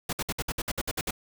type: noise bursts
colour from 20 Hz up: pink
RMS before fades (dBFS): -30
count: 11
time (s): 0.09-1.109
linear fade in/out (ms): 5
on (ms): 39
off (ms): 59
effects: none